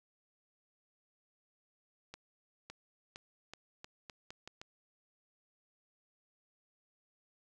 accelerating click train, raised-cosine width 0.2 ms, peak -29 dBFS, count 9, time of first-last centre 2.14-4.615 s, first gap 560 ms, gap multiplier 0.82, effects none

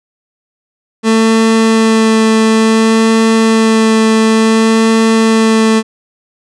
30% pulse tone with vibrato, 222.6 Hz, A3, 20 cents sharp, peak -4 dBFS, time 1.03-5.83 s, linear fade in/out 50 ms, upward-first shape sine, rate 0.57 Hz, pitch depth 11 cents each way, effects resampled to 22050 Hz

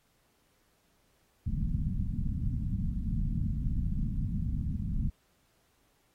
pink low-pass noise, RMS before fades -31 dBFS, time 1.46-5.1 s, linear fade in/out 10 ms, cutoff 230 Hz, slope 48 dB/octave, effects pink hiss -71 dBFS RMS until 6.14 s + AAC 48 kbps

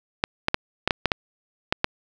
clicks, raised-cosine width 0.3 ms, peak -3 dBFS, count 9, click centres 0.239 / 0.484 / 0.544 / 0.876 / 0.908 / 1.057 / 1.118 / 1.725 / 1.844 s, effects none

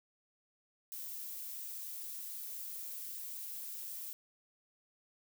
violet noise, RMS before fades -44 dBFS, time 0.92-4.13 s, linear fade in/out 0 ms, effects none

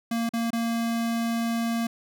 square tone with dropouts, 231 Hz, A#3, 16 cents flat, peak -25 dBFS, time 0.11-1.87 s, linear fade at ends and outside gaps 5 ms, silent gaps 0.292-0.335 / 0.505-0.53 s, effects none

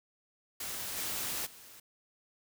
white noise with level steps, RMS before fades -39 / -36 / -53 dBFS, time 0.6-1.8 s, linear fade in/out 5 ms, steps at 0.96 / 1.45 s, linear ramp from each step 20 ms, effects none

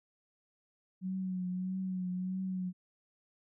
sine tone with vibrato, 185 Hz, F#3, in tune, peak -33 dBFS, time 1.01-2.73 s, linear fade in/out 50 ms, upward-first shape triangle, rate 1.6 Hz, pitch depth 42 cents each way, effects none

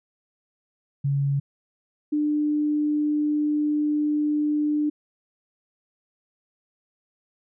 sine tone pair in turn, 140 / 298.6 Hz, C#3 / D4, +18 / +29 cents, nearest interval octave + minor second, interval 1311 cents, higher second, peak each -20 dBFS, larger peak neither, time 1.04-1.4 / 2.12-4.9 s, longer second, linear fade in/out 10 ms, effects none

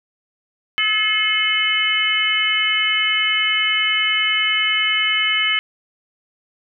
harmonic tone, 430 Hz, A4, 40 cents flat, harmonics 3 / 4 / 5 / 6 / 7, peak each -27 / -26 / -19 / -29 / -19 dBFS, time 0.78-5.59 s, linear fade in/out 0 ms, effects none

